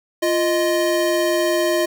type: tone pair together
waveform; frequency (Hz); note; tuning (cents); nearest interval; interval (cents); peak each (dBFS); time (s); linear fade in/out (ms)
square; 347.4 / 622.3; F4 / D#5; -9 / 0; minor seventh; 1009; -20; 0.22-1.86; 10
effects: none